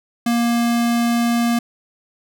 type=tone; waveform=square; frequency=235.6 Hz; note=A#3; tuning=19 cents sharp; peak=-16 dBFS; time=0.26-1.59 s; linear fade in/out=5 ms; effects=none